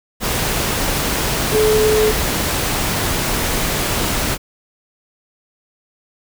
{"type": "tone in noise", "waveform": "sine", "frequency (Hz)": 430.8, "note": "A4", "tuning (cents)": -37, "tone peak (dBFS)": -12, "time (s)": [1.51, 2.13], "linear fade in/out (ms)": 50, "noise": "pink", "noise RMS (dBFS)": -19, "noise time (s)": [0.2, 4.38], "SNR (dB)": 4, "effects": []}